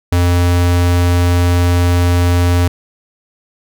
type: tone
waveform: square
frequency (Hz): 87.9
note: F2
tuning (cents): +12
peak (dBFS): -10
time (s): 0.12-2.68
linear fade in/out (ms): 5
effects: none